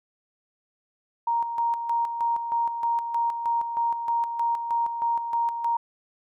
sine tone with tremolo, 934 Hz, A#5, 3 cents sharp, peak -21 dBFS, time 1.27-5.77 s, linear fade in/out 5 ms, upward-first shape square, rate 3.2 Hz, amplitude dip 55%, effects none

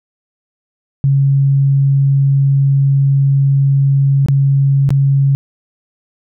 sine tone with dropouts, 138 Hz, C#3, 7 cents flat, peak -8 dBFS, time 1.04-5.35 s, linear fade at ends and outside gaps 0 ms, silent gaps 4.261-4.285 / 4.891-4.905 s, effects none

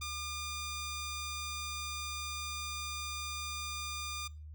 10% pulse tone, 1205 Hz, D6, 44 cents sharp, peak -30 dBFS, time 0.01-4.28 s, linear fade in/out 10 ms, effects noise-tail reverb RT60 0.4 s tail -25 dB re dry + added 76 Hz sine -45 dBFS peak until 4.54 s

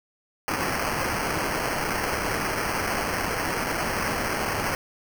blue noise with sample-and-hold, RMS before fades -27 dBFS, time 0.48-4.75 s, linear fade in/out 0 ms, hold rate 3675 Hz, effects none

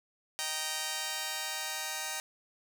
5% pulse chord, Eb major, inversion none, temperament just, 622.3 / 777.8 / 933.4 Hz, Eb5 / G5 / Bb5, 0 / -14 / +2 cents, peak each -30 / -26 / -26 dBFS, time 0.39-2.2 s, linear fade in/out 0 ms, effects none

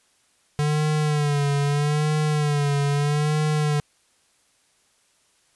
square tone with vibrato, 147.4 Hz, D3, 7 cents sharp, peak -20 dBFS, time 0.59-3.8 s, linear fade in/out 0 ms, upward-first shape sine, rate 0.79 Hz, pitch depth 63 cents each way, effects white hiss -63 dBFS RMS until 5.55 s + resampled to 24000 Hz

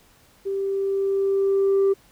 sine tone with level ramp, 392 Hz, G4, in tune, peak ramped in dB -23 to -13 dBFS, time 0.45-1.94 s, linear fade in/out 20 ms, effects tanh soft clip ceiling -14 dBFS + pink hiss -56 dBFS RMS until 2.11 s

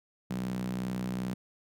sawtooth tone with high-pass filter, 62.6 Hz, B1, 24 cents sharp, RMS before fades -34 dBFS, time 0.3-1.34 s, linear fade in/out 5 ms, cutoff 170 Hz, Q 5.1, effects none

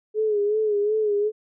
sine tone with vibrato, 421.5 Hz, G#4, 26 cents sharp, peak -19 dBFS, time 0.14-1.32 s, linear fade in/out 50 ms, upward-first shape sine, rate 2.7 Hz, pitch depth 61 cents each way, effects none

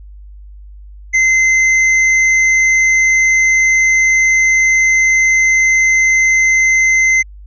triangle tone with tanh clipping, 2066 Hz, C7, 22 cents flat, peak -10 dBFS, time 1.13-7.23 s, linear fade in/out 20 ms, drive 16 dB, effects added 50 Hz sine -32 dBFS peak until 7.46 s + resampled to 16000 Hz

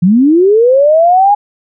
sine linear sweep, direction up, 164.81 to 834 Hz, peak -4 dBFS, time 0.02-1.35 s, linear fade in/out 10 ms, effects none

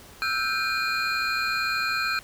triangle tone cluster, 1319 / 1452 / 1570 / 2434 / 4191 Hz, E6 / F#6 / G6 / D#7 / C8, +1 / -33 / +2 / -39 / +2 cents, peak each -28 / -33 / -27 / -28 / -30 dBFS, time 0.22-2.19 s, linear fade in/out 0 ms, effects pink hiss -48 dBFS RMS until 2.23 s

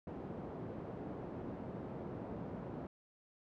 pink band-pass noise, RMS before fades -45 dBFS, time 0.07-2.87 s, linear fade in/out 2 ms, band 130 to 600 Hz, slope 12 dB/octave, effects none

